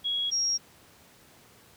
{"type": "tone pair in turn", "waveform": "sine", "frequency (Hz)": [3322, 5601], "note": ["G#7", "F8"], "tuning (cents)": [0, 4], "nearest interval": "major sixth", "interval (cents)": 904, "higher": "second", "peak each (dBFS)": [-26, -24], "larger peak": "second", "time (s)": [[0.04, 0.31], [0.31, 0.58]], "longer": "neither", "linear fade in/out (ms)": 20, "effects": ["pink hiss -56 dBFS RMS until 1.76 s", "high-pass 80 Hz 12 dB/octave"]}